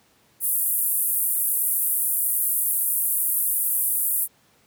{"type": "band-pass noise", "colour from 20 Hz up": "pink", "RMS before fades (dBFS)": -23, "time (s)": [0.4, 4.28], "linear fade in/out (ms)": 50, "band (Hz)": [9800, 16000], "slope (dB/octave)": 48, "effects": ["pink hiss -60 dBFS RMS until 4.66 s", "high-pass 100 Hz 12 dB/octave"]}